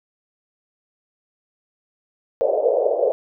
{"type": "band-pass noise", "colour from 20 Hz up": "pink", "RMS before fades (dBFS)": -19, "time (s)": [2.41, 3.12], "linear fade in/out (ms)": 0, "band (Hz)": [470, 620], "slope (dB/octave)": 48, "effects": []}